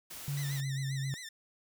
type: noise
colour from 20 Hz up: white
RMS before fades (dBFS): -45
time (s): 0.1-0.61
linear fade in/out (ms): 10
type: tone with pitch glide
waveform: sine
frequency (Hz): 142.1 to 135.37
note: C#3 to C#3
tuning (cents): +43 to -41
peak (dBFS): -32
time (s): 0.28-1.14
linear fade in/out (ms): 0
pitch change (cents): -84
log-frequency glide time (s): 0.42-0.68
type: tone with vibrato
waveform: 15% pulse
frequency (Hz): 1900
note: A#6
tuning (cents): +33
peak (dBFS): -36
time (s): 0.37-1.29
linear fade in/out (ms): 5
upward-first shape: sine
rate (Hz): 7.5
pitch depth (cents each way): 120
effects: none